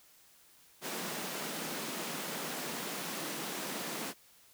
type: high-pass noise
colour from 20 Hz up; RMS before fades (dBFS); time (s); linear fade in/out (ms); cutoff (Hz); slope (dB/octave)
pink; -39; 0.81-4.14; 50; 160; 48
effects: white hiss -62 dBFS RMS until 4.53 s